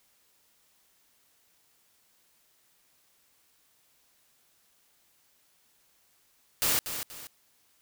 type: noise with echo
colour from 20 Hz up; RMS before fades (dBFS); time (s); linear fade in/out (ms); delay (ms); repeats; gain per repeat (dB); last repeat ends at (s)
white; -26; 6.62-6.79; 0; 240; 2; -9; 7.27
effects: white hiss -67 dBFS RMS until 7.81 s